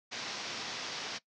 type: low-pass noise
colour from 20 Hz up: white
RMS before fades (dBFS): -40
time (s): 0.11-1.19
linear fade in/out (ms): 20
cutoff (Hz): 5900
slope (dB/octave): 48
effects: noise-tail reverb RT60 0.1 s tail -19 dB re dry + high-pass 150 Hz 12 dB/octave